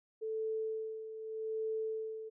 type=tone with tremolo; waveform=sine; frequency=440 Hz; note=A4; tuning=in tune; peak=-33 dBFS; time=0.21-2.3 s; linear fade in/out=20 ms; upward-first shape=sine; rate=0.83 Hz; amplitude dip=65%; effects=none